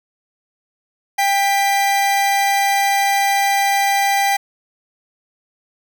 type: tone pair together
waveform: 45% pulse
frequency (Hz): 794.3 / 1979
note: G5 / B6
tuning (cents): +23 / +3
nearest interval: octave + major third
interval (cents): 1580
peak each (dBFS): -15 / -21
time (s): 1.18-4.37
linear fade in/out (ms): 10
effects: none